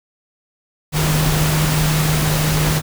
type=tone in noise; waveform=sine; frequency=153.9 Hz; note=D#3; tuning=19 cents flat; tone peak=-16 dBFS; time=0.92-2.82 s; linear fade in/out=50 ms; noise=pink; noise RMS=-20 dBFS; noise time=0.92-2.82 s; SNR=+1 dB; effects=none